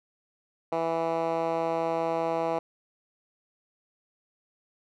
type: tone with band-pass filter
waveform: 10% pulse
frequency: 164.81 Hz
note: E3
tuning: in tune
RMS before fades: -28 dBFS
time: 0.72-2.59 s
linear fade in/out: 5 ms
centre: 670 Hz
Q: 1.3
effects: none